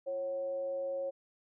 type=tone with frequency modulation; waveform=sine; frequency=547 Hz; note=C#5; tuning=23 cents flat; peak=-33 dBFS; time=0.06-1.11 s; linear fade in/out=20 ms; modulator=204 Hz; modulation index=0.25; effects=none